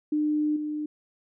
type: tone with level steps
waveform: sine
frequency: 301.4 Hz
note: D4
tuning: 45 cents sharp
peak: -22 / -28 dBFS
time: 0.12-0.86 s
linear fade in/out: 5 ms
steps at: 0.56 s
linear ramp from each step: 5 ms
effects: none